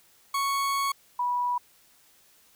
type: tone pair in turn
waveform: 40% pulse / sine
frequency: 1108.7 / 978.1 Hz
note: C#6 / B5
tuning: 0 / -17 cents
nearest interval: major second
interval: 217 cents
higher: first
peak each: -24 dBFS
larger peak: neither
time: 0.34-0.92 / 1.19-1.58 s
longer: first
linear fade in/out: 5 ms
effects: white hiss -60 dBFS RMS until 2.55 s